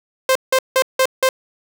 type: tone bursts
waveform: sawtooth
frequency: 523.3 Hz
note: C5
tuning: in tune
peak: -8 dBFS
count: 5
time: 0.29-1.29 s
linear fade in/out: 2 ms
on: 64 ms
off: 170 ms
effects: none